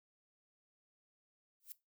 violet noise with exponential growth, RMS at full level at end -44 dBFS, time 1.6-1.72 s, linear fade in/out 0 ms, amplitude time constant 25 ms, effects noise-tail reverb RT60 0.2 s tail -17 dB re dry

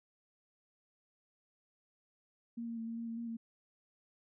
sine tone with pitch steps, 233.2 / 231.3 / 226.5 / 229.4 / 231.6 / 228.6 / 233.9 / 228.5 Hz, A#3 / A#3 / A#3 / A#3 / A#3 / A#3 / A#3 / A#3, +1 / -13 / -50 / -28 / -11 / -34 / +6 / -34 cents, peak -38 dBFS, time 2.57-3.37 s, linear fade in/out 10 ms, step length 100 ms, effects none

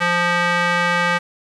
square tone with band-pass filter, 174.61 Hz, F3, in tune, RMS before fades -18 dBFS, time 0-1.19 s, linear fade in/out 20 ms, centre 1700 Hz, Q 1.5, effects resampled to 24000 Hz + 7-bit

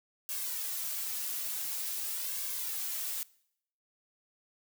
blue noise with flanger, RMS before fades -36 dBFS, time 0.29-3.23 s, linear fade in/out 0 ms, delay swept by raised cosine 1.8 to 4.2 ms, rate 0.47 Hz, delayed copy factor +0.75, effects noise-tail reverb RT60 0.7 s tail -22 dB re dry

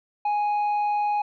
sine tone with tanh clipping, 830.6 Hz, G#5, in tune, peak -22 dBFS, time 0.25-1.22 s, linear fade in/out 5 ms, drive 4 dB, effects none

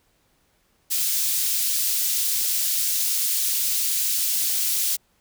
white high-pass noise, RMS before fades -23 dBFS, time 0.9-4.97 s, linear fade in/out 20 ms, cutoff 3900 Hz, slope 12 dB/octave, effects pink hiss -65 dBFS RMS until 5.2 s

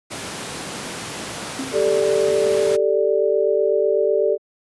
pink noise, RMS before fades -29 dBFS, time 0.1-2.77 s, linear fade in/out 20 ms
sine tone with exponential decay, 266.4 Hz, C4, 31 cents sharp, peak -22 dBFS, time 1.59-1.89 s, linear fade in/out 1 ms, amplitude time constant 65 ms
sine chord, G suspended second, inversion none, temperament equal, 392 / 440 / 587.3 Hz, G4 / A4 / D5, 0 / 0 / 0 cents, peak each -20 / -19 / -20 dBFS, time 1.72-4.38 s, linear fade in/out 50 ms
effects high-pass 150 Hz 12 dB/octave + resampled to 24000 Hz

